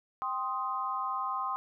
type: chord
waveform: sine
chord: C minor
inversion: second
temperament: equal with one note detuned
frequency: 784 / 1046.5 / 1251 Hz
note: G5 / C6 / Eb6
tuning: 0 / 0 / +9 cents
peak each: -38 / -33 / -35 dBFS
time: 0.22-1.56 s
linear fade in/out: 0 ms
effects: none